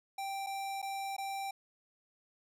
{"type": "tone with dropouts", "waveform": "square", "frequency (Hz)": 784, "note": "G5", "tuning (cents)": 0, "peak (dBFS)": -37, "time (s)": [0.18, 1.51], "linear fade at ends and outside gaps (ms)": 5, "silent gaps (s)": [[0.464, 0.468], [0.818, 0.826], [1.166, 1.181]], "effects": ["resampled to 32000 Hz", "13-bit"]}